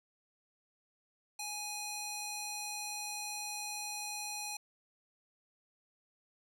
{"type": "tone with band-pass filter", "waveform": "square", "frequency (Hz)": 830.6, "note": "G#5", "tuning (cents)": 0, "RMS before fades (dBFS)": -41, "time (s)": [1.39, 4.57], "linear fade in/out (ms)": 5, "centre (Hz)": 7400, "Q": 0.78, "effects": []}